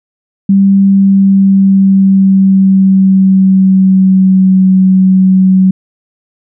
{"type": "tone with pitch glide", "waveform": "sine", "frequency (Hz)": [196, 188.12], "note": ["G3", "F#3"], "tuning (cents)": [0, 29], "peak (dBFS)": -3, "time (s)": [0.49, 5.71], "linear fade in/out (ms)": 5, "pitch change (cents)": -71, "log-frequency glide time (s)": [0.79, 4.65], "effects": []}